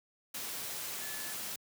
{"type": "tone in noise", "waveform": "sine", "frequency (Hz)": 1726, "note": "A6", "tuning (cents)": -34, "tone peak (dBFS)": -47, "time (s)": [1.01, 1.33], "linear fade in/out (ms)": 5, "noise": "white", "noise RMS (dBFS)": -40, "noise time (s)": [0.34, 1.56], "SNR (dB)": -10, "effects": ["high-pass 100 Hz 12 dB/octave"]}